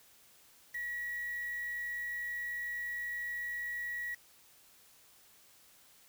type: tone with quantisation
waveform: sine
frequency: 1919 Hz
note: A#6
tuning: 50 cents sharp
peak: -36 dBFS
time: 0.74-4.15 s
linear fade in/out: 10 ms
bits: 8
effects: white hiss -62 dBFS RMS until 6.08 s